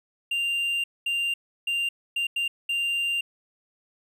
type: tone bursts at uneven times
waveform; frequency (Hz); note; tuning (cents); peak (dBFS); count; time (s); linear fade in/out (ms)
triangle; 2786; F7; -5; -22; 6; 0.31-0.84 / 1.06-1.34 / 1.67-1.89 / 2.16-2.27 / 2.36-2.48 / 2.69-3.21; 5
effects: none